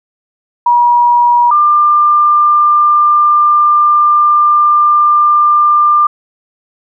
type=tone pair in turn; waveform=sine; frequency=960 / 1194.3 Hz; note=B5 / D6; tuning=-49 / +29 cents; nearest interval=major third; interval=378 cents; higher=second; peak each=-5 dBFS; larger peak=neither; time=0.66-1.51 / 1.51-6.07 s; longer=second; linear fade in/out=5 ms; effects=none